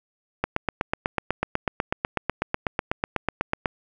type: click train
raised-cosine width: 0.5 ms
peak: -7 dBFS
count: 27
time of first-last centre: 0.44-3.658 s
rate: 8.08 Hz
effects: none